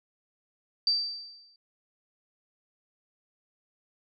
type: tone with exponential decay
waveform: sine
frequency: 4657 Hz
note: D8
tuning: 15 cents flat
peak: -20 dBFS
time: 0.87-1.56 s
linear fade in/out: 2 ms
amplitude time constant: 150 ms
effects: none